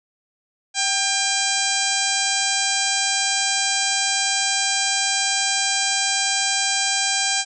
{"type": "harmonic tone with a mistuned harmonic", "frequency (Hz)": 799, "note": "G5", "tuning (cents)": 33, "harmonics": [1, 2, 3, 4, 5, 6, 7, 8, 9, 10], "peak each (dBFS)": [-28, -28, -28, -28, -28, -28, -28, -28, -28, -28], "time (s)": [0.74, 7.45], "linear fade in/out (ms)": 50, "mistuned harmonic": 1, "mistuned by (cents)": -45, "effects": []}